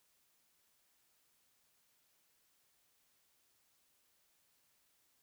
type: silence
effects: white hiss -75 dBFS RMS until 5.22 s